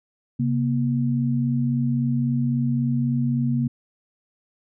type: tone pair together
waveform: sine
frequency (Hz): 134.1 / 237.8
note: C3 / A#3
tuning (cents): +43 / +35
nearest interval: minor seventh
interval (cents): 992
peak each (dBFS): -22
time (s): 0.39-3.68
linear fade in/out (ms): 10
effects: none